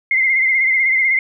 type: tone with vibrato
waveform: sine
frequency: 2096 Hz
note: C7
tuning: 2 cents sharp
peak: -12 dBFS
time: 0.11-1.19 s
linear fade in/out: 2 ms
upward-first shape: sine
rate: 16 Hz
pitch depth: 52 cents each way
effects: none